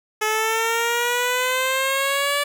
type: exponential sweep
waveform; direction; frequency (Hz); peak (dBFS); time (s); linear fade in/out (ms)
10% pulse; up; 428.3 to 579; -11; 0.21-2.44; 10
effects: none

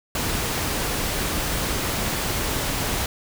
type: noise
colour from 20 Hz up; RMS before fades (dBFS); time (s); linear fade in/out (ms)
pink; -25; 0.15-3.06; 2
effects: none

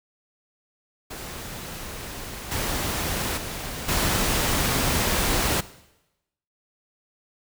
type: noise with level steps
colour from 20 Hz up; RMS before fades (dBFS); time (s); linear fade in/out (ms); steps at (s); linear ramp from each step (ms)
pink; -36 / -27 / -33 / -23; 1.1-5.61; 10; 2.51 / 3.37 / 3.88; 10
effects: noise-tail reverb RT60 0.9 s tail -17 dB re dry

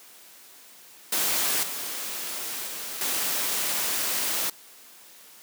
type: noise with level steps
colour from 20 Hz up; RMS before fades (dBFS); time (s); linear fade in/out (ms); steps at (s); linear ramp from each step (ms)
white; -25 / -33 / -35 / -27; 1.12-4.5; 5; 1.63 / 2.67 / 3.01; 2
effects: white hiss -50 dBFS RMS until 5.42 s + high-pass 200 Hz 12 dB/octave

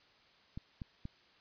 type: clicks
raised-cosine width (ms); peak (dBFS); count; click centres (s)
5; -29; 3; 0.575 / 0.818 / 1.054
effects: white hiss -65 dBFS RMS until 1.4 s + resampled to 11025 Hz

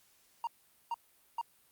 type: tone bursts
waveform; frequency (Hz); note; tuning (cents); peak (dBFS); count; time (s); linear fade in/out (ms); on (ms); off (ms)
triangle; 932.3; A#5; 0; -30; 3; 0.44-1.413; 2; 31; 440
effects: white hiss -67 dBFS RMS until 1.71 s + Opus 48 kbps

